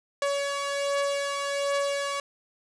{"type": "beating tone pair", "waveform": "sawtooth", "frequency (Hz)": [563, 564.3], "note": ["C#5", "C#5"], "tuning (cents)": [27, 31], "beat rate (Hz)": 1.3, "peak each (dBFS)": [-23, -29], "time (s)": [0.22, 2.2], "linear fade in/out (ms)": 2, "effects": ["resampled to 22050 Hz", "8-bit"]}